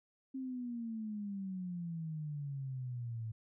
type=exponential sweep; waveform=sine; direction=down; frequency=267.6 to 110 Hz; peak=-38 dBFS; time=0.34-3.32 s; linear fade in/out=10 ms; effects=none